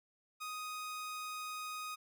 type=tone; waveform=sawtooth; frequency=1248 Hz; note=D#6; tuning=5 cents sharp; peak=-37 dBFS; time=0.4-1.96 s; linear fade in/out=20 ms; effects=none